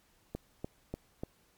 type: click train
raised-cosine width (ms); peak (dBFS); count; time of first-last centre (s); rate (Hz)
2; -23; 4; 0.35-1.235; 3.39
effects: pink hiss -68 dBFS RMS until 1.57 s + MP3 96 kbps